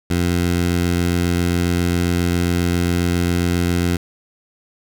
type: tone with notch filter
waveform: 15% pulse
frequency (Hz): 87.4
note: F2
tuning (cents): +2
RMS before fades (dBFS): -18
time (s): 0.1-3.97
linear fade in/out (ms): 5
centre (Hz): 900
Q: 2
effects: none